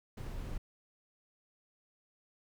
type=noise; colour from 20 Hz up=brown; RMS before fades=-40 dBFS; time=0.17-0.58 s; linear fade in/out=5 ms; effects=none